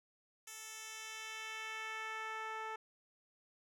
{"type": "tone with band-pass filter sweep", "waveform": "10% pulse", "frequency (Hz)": 440, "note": "A4", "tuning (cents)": 0, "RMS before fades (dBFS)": -45, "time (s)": [0.47, 2.76], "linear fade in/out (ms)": 5, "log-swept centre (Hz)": [8500, 890], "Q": 0.89, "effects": []}